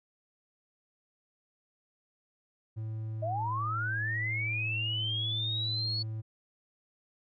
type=tone; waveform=triangle; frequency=110 Hz; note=A2; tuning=in tune; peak=-32 dBFS; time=2.76-6.22 s; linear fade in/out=20 ms
type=linear sweep; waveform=sine; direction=up; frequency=610 to 4435 Hz; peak=-31 dBFS; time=3.22-6.03 s; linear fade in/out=10 ms
effects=none